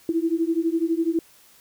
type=beating tone pair; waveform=sine; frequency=324.3 / 336.3 Hz; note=E4 / E4; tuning=-28 / +35 cents; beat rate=12 Hz; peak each=-23 dBFS; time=0.09-1.19 s; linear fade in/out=2 ms; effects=white hiss -54 dBFS RMS until 1.6 s